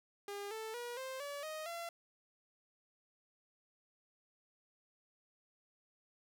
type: tone with pitch steps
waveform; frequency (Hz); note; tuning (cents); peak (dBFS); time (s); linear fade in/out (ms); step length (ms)
sawtooth; 404.5 / 441.1 / 481 / 524.6 / 572 / 623.8 / 680.3; G#4 / A4 / B4 / C5 / D5 / D#5 / F5; -46 / +4 / -46 / +4 / -46 / +4 / -46; -38; 0.28-1.89; 2; 230
effects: 13-bit